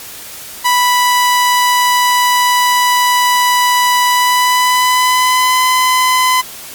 sawtooth tone with pitch glide, 987 to 1015.9 Hz, B5 to B5, -1 to +49 cents, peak -5 dBFS, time 0.64-6.42 s, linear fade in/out 20 ms, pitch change +50 cents, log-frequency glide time 4.08-5.64 s, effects white hiss -30 dBFS RMS until 6.74 s + MP3 96 kbps

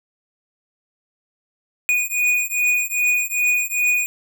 square beating tone pair, 2465 / 2467.5 Hz, D#7 / D#7, -17 / -15 cents, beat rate 2.5 Hz, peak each -21 dBFS, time 1.89-4.06 s, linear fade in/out 0 ms, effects none

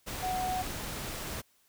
sine tone in noise, 740 Hz, F#5, in tune, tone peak -30 dBFS, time 0.22-0.63 s, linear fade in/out 20 ms, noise pink, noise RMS -38 dBFS, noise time 0.06-1.42 s, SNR +5 dB, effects white hiss -68 dBFS RMS until 1.68 s

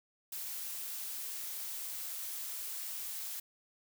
blue noise with high-pass filter sweep, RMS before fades -41 dBFS, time 0.32-3.4 s, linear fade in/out 5 ms, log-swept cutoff 210 to 710 Hz, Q 1, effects none

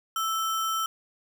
sine tone with sample-and-hold, 1318.5 Hz, E6, in tune, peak -25 dBFS, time 0.16-0.86 s, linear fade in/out 2 ms, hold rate 4410 Hz, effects none

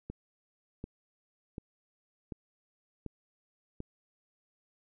click train, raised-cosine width 3 ms, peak -26 dBFS, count 6, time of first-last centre 0.1-3.804 s, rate 1.35 Hz, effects none

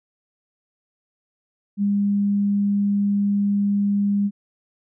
sine tone, 202.1 Hz, G#3, 47 cents flat, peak -17 dBFS, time 1.77-4.31 s, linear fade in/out 50 ms, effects none

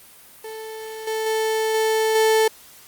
35% pulse tone with level steps, 440 Hz, A4, in tune, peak -30 / -21 / -18 / -16 / -13 dBFS, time 0.44-2.48 s, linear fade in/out 5 ms, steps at 1.07 / 1.26 / 1.74 / 2.15 s, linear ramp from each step 5 ms, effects white hiss -47 dBFS RMS until 2.87 s + Opus 32 kbps

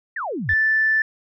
sine exponential sweep, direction down, 1951 to 69.3 Hz, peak -24 dBFS, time 0.16-0.54 s, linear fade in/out 5 ms
sine tone, 1760 Hz, A6, in tune, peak -15 dBFS, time 0.49-1.02 s, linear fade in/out 2 ms
effects tanh soft clip ceiling -8 dBFS

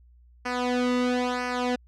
sawtooth tone with flanger, 248.1 Hz, B3, 8 cents sharp, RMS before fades -26 dBFS, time 0.45-1.76 s, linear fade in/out 10 ms, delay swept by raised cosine 0.27 to 1.25 ms, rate 1 Hz, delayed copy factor -0.9, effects added 60 Hz sine -52 dBFS peak until 1.87 s + low-pass 5000 Hz 12 dB/octave

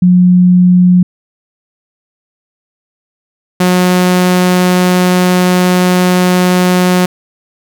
sine / sawtooth tone pair in turn, 180 / 181.15 Hz, F#3 / F#3, -47 / -36 cents, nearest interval unison, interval 11 cents, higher second, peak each -3 dBFS, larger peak neither, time 0.02-1.03 / 3.6-7.06 s, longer second, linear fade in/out 5 ms, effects none

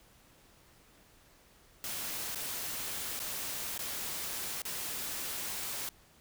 white noise with dropouts, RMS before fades -38 dBFS, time 1.84-5.89 s, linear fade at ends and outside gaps 1 ms, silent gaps 2.348-2.357 / 3.193-3.2 / 3.778-3.791 / 4.62-4.652 s, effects pink hiss -62 dBFS RMS until 6.2 s

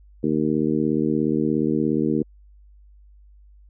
harmonic tone, 77 Hz, D#2, 17 cents flat, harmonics 2 / 3 / 4 / 5 / 6, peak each -28 / -23 / -23 / -26 / -29 dBFS, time 0.23-2.23 s, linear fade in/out 10 ms, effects added 50 Hz sine -47 dBFS peak until 3.69 s

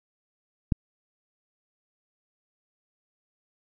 click, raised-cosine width 5 ms, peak -9 dBFS, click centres 0.722 s, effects none

